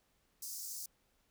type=high-pass noise; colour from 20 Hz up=pink; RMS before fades=-44 dBFS; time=0.42-0.86 s; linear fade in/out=5 ms; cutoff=5000 Hz; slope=48 dB/octave; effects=pink hiss -75 dBFS RMS until 1.3 s